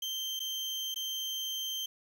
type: tone with dropouts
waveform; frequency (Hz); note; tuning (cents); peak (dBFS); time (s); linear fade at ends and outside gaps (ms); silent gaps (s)
35% pulse; 3136; G7; 0; -32; 0.02-1.86; 5; 0.394-0.401 / 0.944-0.959
effects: 10-bit